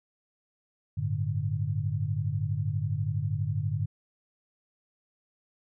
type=chord; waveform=sine; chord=G suspended second; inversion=none; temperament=just; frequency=98 / 110.25 / 147 Hz; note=G2 / A2 / D3; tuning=0 / +4 / +2 cents; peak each=-31 / -31 / -31 dBFS; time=0.97-3.86 s; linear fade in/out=10 ms; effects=none